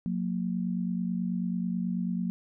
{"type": "tone pair together", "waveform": "sine", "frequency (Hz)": [180.9, 230.1], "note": ["F#3", "A#3"], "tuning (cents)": [-39, -22], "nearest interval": "major third", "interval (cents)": 417, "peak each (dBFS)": [-29, -32], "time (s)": [0.06, 2.3], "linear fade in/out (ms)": 0, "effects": []}